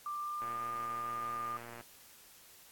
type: tone with pitch glide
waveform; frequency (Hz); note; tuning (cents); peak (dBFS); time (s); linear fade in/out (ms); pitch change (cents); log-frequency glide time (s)
sine; 1184 to 1208.2; D6 to D6; +14 to +49; -36; 0.06-1.57; 2; +35; 0.19-0.55
type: click train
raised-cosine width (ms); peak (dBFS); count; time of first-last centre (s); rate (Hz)
0.5; -33; 165; 0.42-1.81; 118
effects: white hiss -58 dBFS RMS until 2.71 s + AAC 64 kbps